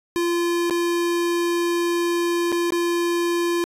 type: tone with dropouts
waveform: square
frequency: 344.5 Hz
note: F4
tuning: 24 cents flat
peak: -20 dBFS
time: 0.16-3.64 s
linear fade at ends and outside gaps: 0 ms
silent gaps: 0.698-0.708 / 2.519-2.525 / 2.705-2.722 s
effects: resampled to 32000 Hz